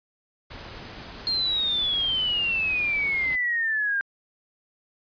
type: noise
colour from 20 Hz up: pink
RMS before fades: -40 dBFS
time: 0.5-3.36 s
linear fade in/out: 10 ms
type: exponential sweep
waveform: sine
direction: down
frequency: 4244 to 1589 Hz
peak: -22 dBFS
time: 1.27-4.01 s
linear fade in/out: 0 ms
effects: resampled to 11025 Hz